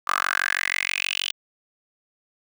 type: tone with high-pass filter sweep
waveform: 10% pulse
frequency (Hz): 46.25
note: F#1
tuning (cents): 0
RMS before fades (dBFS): -25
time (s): 0.07-1.32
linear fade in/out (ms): 10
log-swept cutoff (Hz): 1200 to 3200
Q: 5.8
effects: none